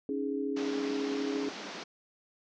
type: chord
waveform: sine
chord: C# suspended second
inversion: none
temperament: just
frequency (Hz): 277.2 / 311.8 / 415.8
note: C#4 / D#4 / G#4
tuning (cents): 0 / +4 / +2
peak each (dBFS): -33 / -38 / -34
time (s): 0.09-1.49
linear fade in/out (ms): 2
type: band-pass noise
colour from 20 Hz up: pink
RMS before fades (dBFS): -42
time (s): 0.56-1.84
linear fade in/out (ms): 10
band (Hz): 190 to 6100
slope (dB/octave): 48
effects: none